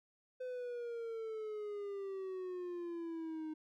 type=exponential sweep; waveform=triangle; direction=down; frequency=510 to 309.3 Hz; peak=-38 dBFS; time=0.4-3.54 s; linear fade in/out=10 ms; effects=none